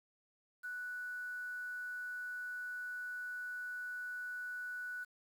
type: tone with quantisation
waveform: sine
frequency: 1480 Hz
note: F#6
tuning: in tune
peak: -40 dBFS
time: 0.63-5.05 s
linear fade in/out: 20 ms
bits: 10
effects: none